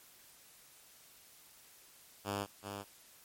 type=tone with echo; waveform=5% pulse; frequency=100.3 Hz; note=G2; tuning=40 cents sharp; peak=-24 dBFS; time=2.24-2.47 s; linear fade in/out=50 ms; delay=380 ms; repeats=1; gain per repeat=-6 dB; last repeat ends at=2.85 s; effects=white hiss -60 dBFS RMS until 3.24 s + MP3 64 kbps